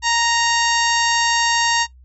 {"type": "harmonic tone with a mistuned harmonic", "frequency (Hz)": 932.3, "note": "A#5", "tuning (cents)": 0, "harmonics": [1, 2, 3, 4, 5, 6, 7, 8], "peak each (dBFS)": [-19, -22, -24, -25, -26, -27, -27, -28], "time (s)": [0.02, 1.87], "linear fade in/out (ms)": 50, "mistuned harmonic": 5, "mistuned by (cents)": -38, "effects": ["noise-tail reverb RT60 0.1 s tail -17 dB re dry", "added 63 Hz sine -43 dBFS peak until 2.04 s"]}